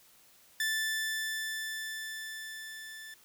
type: tone with level ramp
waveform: sawtooth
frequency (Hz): 1760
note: A6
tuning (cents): 0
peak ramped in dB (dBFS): -25 to -41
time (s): 0.6-3.14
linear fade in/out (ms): 2
effects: white hiss -61 dBFS RMS until 3.24 s